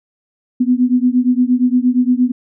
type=beating tone pair; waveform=sine; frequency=245.8 / 254.4 Hz; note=B3 / C4; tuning=-8 / -48 cents; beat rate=8.6 Hz; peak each=-13 / -14 dBFS; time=0.6-2.32 s; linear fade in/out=10 ms; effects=none